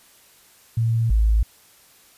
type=tone pair in turn; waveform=sine; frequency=114.4 / 54.29 Hz; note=A#2 / A1; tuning=-32 / -22 cents; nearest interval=octave + minor second; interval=1290 cents; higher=first; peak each=-17 / -14 dBFS; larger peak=second; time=0.77-1.1 / 1.1-1.43 s; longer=neither; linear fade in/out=5 ms; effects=white hiss -53 dBFS RMS until 2.17 s + resampled to 32000 Hz